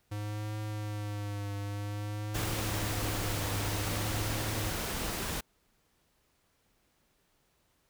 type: tone with vibrato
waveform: square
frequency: 103.83 Hz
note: G#2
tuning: in tune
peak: -35 dBFS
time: 0.11-4.71 s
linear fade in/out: 10 ms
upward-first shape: triangle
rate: 0.52 Hz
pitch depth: 51 cents each way
type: noise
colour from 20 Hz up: pink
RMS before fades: -35 dBFS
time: 2.34-5.41 s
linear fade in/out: 10 ms
effects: pink hiss -72 dBFS RMS until 7.89 s